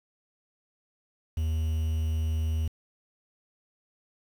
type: tone with quantisation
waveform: triangle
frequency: 79.5 Hz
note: D#2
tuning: 38 cents sharp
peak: -23 dBFS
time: 1.37-2.68 s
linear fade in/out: 5 ms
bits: 8
effects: none